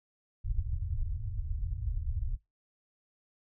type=low-pass noise; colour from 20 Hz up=pink; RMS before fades=-33 dBFS; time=0.44-2.37 s; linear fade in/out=20 ms; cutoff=110 Hz; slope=48 dB/octave; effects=noise-tail reverb RT60 0.2 s tail -22 dB re dry